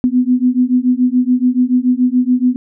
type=beating tone pair; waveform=sine; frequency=246.9 / 253.9 Hz; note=B3 / B3; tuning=0 / +48 cents; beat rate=7 Hz; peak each=-13 dBFS; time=0.04-2.56 s; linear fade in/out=0 ms; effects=none